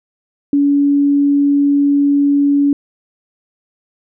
sine tone, 284.2 Hz, C#4, 43 cents sharp, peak -9 dBFS, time 0.53-2.73 s, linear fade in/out 2 ms, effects none

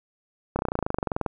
slowing click train, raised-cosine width 1 ms, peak -11 dBFS, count 19, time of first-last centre 0.56-1.262 s, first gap 30 ms, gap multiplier 1.03, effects none

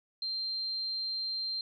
sine tone, 4160 Hz, C8, 11 cents flat, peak -32 dBFS, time 0.22-1.61 s, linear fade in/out 2 ms, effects none

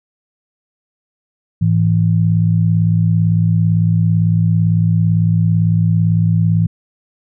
sine tone pair together, 106.94 / 164.81 Hz, A2 / E3, -49 / 0 cents, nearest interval perfect fifth, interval 749 cents, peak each -13 dBFS, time 1.61-6.67 s, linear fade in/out 10 ms, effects none

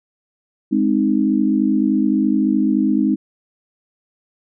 sine chord, Ab major, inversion none, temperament equal, 207.7 / 261.6 / 311.1 Hz, Ab3 / C4 / Eb4, 0 / 0 / 0 cents, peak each -18 dBFS, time 0.71-3.16 s, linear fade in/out 20 ms, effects none

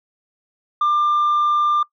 sine tone, 1193 Hz, D6, 27 cents sharp, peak -12 dBFS, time 0.81-1.83 s, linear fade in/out 5 ms, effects noise-tail reverb RT60 0.1 s tail -23 dB re dry + tanh soft clip ceiling -13 dBFS

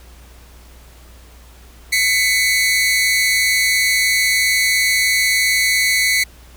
sawtooth tone pair together, 2010 / 2217 Hz, B6 / C#7, +30 / 0 cents, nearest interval major second, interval 170 cents, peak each -13 dBFS, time 1.92-6.24 s, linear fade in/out 10 ms, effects added 60 Hz sine -41 dBFS peak until 6.56 s + pink hiss -47 dBFS RMS until 6.56 s

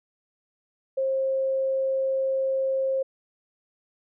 sine tone, 533 Hz, C5, 32 cents sharp, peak -22 dBFS, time 0.97-3.03 s, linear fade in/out 10 ms, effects none

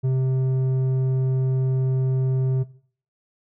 square tone with low-pass filter, 130.81 Hz, C3, in tune, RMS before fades -21 dBFS, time 0.03-2.64 s, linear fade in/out 20 ms, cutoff 340 Hz, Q 0.65, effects noise-tail reverb RT60 0.5 s tail -18 dB re dry

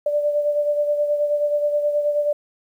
sine beating tone pair, 587.3 / 596.7 Hz, D5 / D5, 0 / +27 cents, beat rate 9.4 Hz, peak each -18 / -27 dBFS, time 0.06-2.33 s, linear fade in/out 5 ms, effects 9-bit

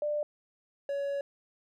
sine / triangle tone pair in turn, 594 / 561.7 Hz, D5 / C#5, +20 / +23 cents, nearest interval minor second, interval 97 cents, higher first, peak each -28 dBFS, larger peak neither, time 0.02-0.23 / 0.89-1.21 s, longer second, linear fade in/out 2 ms, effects none

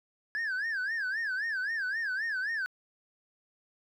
sine tone with vibrato, 1661.2 Hz, G#6, in tune, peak -27 dBFS, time 0.35-2.66 s, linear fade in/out 0 ms, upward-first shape sine, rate 3.8 Hz, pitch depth 190 cents each way, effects tanh soft clip ceiling -29 dBFS + 11-bit

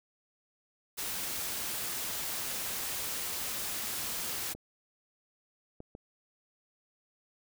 white noise, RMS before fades -36 dBFS, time 0.97-4.54 s, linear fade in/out 20 ms
clicks, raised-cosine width 2 ms, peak -31 dBFS, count 3, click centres 4.55 / 5.804 / 5.951 s
effects none

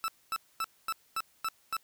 40% pulse tone bursts, 1318.5 Hz, E6, in tune, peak -29 dBFS, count 7, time 0.04-1.767 s, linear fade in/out 0 ms, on 41 ms, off 240 ms, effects white hiss -66 dBFS RMS until 1.83 s

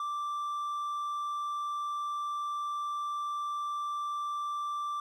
triangle tone, 1174.7 Hz, D6, in tune, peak -30 dBFS, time 0-5 s, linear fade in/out 2 ms, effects none

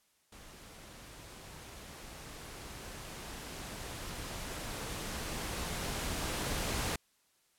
pink noise with level ramp, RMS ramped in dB -53 to -34 dBFS, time 0.32-6.96 s, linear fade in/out 5 ms, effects white hiss -72 dBFS RMS until 7.58 s + low-pass 12000 Hz 12 dB/octave

